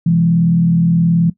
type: tone with frequency modulation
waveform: sine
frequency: 168.9 Hz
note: E3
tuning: 42 cents sharp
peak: -9 dBFS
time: 0.06-1.3 s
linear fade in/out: 5 ms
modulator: 39 Hz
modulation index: 0.54
effects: noise-tail reverb RT60 0.1 s tail -17 dB re dry